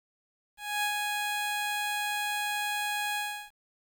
15% pulse tone with ADSR envelope, 830.6 Hz, G#5, in tune, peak -20 dBFS, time 0.57-3.51 s, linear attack 260 ms, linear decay 89 ms, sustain -3 dB, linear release 340 ms, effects 10-bit

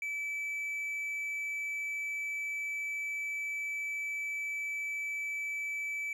triangle tone, 2307 Hz, D7, 31 cents flat, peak -32 dBFS, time 0.02-6.13 s, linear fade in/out 2 ms, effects none

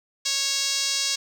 5% pulse tone with band-pass filter, 551 Hz, C#5, 11 cents flat, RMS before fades -25 dBFS, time 0.25-1.16 s, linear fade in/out 10 ms, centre 5700 Hz, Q 1.2, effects none

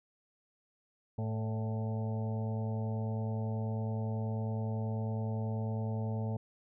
harmonic tone with a mistuned harmonic, 110 Hz, A2, in tune, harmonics 1 / 2 / 4 / 5 / 6 / 7 / 8, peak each -33 / -39 / -45 / -47 / -49 / -50 / -51 dBFS, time 1.18-6.37 s, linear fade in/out 5 ms, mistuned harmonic 5, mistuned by +36 cents, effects none

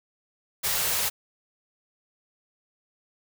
white band-stop noise, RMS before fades -26 dBFS, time 0.63-1.1 s, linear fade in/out 20 ms, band 200 to 390 Hz, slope 48 dB/octave, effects none

